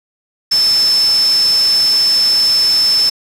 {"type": "tone in noise", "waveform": "sine", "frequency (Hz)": 5274, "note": "E8", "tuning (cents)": 0, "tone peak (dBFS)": -9, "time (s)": [0.51, 3.1], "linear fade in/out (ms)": 10, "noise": "white", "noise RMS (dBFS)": -23, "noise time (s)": [0.51, 3.1], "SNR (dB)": 11, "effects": ["low-pass 11000 Hz 12 dB/octave"]}